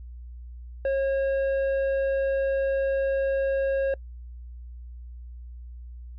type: tone with tanh clipping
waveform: sine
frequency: 543 Hz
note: C#5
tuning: 36 cents flat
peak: -23 dBFS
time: 0.85-3.94 s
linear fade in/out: 2 ms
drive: 7 dB
effects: noise-tail reverb RT60 0.1 s tail -25 dB re dry + added 60 Hz sine -38 dBFS peak until 6.18 s